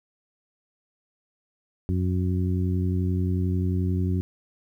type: harmonic tone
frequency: 91.3 Hz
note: F#2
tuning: 23 cents flat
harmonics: 1 / 2 / 3 / 4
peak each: -23 / -28 / -32 / -35 dBFS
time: 1.89-4.21 s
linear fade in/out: 0 ms
effects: 10-bit